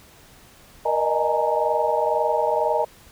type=tone cluster; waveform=sine; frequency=471.5 / 606 / 628 / 838 / 928 Hz; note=A#4 / D#5 / D#5 / G#5 / A#5; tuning=+20 / -46 / +16 / +15 / -8 cents; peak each=-25 dBFS; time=0.85-2.85 s; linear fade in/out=10 ms; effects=pink hiss -50 dBFS RMS until 3.11 s